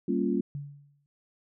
sine chord, G half-diminished seventh, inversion none, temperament equal, 196 / 233.1 / 277.2 / 349.2 Hz, G3 / Bb3 / Db4 / F4, 0 / 0 / 0 / 0 cents, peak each -30 dBFS, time 0.08-0.41 s, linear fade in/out 5 ms
sine tone with exponential decay, 143.1 Hz, D3, 45 cents flat, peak -31 dBFS, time 0.55-1.06 s, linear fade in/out 0 ms, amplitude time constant 110 ms
effects none

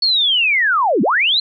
sine linear two-way sweep, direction down then up, 4435 to 175.7 to 4200 Hz, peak -12 dBFS, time 0.02-1.4 s, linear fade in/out 5 ms, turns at 1.02 s, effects none

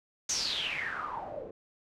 white noise with low-pass filter sweep, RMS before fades -35 dBFS, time 0.29-1.51 s, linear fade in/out 5 ms, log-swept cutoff 6500 to 430 Hz, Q 8.3, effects none

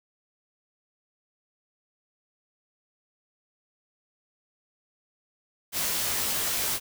white noise with comb filter, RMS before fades -28 dBFS, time 5.72-6.8 s, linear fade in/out 50 ms, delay 17 ms, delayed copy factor -1, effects none

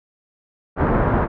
pink low-pass noise, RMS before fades -18 dBFS, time 0.76-1.28 s, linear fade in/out 50 ms, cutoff 1400 Hz, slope 24 dB/octave, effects none

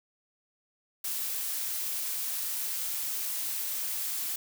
blue noise, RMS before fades -33 dBFS, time 1.04-4.36 s, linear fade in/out 5 ms, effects none

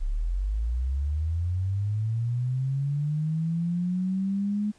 sine linear sweep, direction up, 31.88 to 211.1 Hz, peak -24 dBFS, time 0-4.72 s, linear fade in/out 20 ms, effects pink hiss -60 dBFS RMS until 4.78 s + resampled to 22050 Hz

